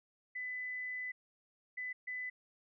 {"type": "tone bursts at uneven times", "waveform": "sine", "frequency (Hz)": 2003, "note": "B6", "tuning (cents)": 24, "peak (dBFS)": -38, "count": 3, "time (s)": [[0.35, 1.12], [1.77, 1.93], [2.07, 2.3]], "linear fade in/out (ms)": 10, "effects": []}